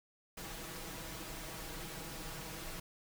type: noise with comb filter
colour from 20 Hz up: pink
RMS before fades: -45 dBFS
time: 0.37-2.8 s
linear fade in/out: 5 ms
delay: 6.2 ms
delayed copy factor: +0.7
effects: none